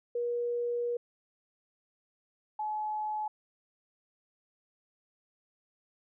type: tone pair in turn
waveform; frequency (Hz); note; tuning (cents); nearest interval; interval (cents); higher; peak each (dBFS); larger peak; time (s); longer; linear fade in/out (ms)
sine; 478.9 / 853.3; A#4 / G#5; +47 / +47; minor seventh; 1000; second; -29 / -31; first; 0.15-0.97 / 2.59-3.28; first; 5
effects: none